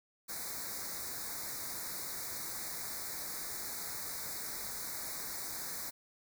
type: band-stop noise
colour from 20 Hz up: white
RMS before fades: -41 dBFS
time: 0.28-5.91 s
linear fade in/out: 20 ms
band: 2300 to 3800 Hz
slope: 96 dB/octave
effects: none